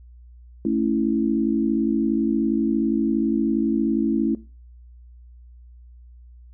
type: chord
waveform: sine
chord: A major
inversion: none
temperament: equal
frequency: 220 / 277.2 / 329.6 Hz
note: A3 / C#4 / E4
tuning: 0 / 0 / 0 cents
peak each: -23 dBFS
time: 0.65-4.35 s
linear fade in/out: 2 ms
effects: noise-tail reverb RT60 0.3 s tail -17 dB re dry + added 60 Hz sine -43 dBFS peak until 6.53 s